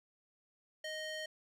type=tone with band-pass filter; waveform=square; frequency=622.3 Hz; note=D#5; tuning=in tune; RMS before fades=-42 dBFS; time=0.84-1.26 s; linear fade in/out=5 ms; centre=2800 Hz; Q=0.78; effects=none